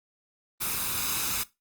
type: noise with comb filter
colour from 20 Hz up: white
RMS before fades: -29 dBFS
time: 0.6-1.44 s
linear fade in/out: 20 ms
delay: 0.79 ms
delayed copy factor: +0.55
effects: noise-tail reverb RT60 0.2 s tail -17 dB re dry + Opus 32 kbps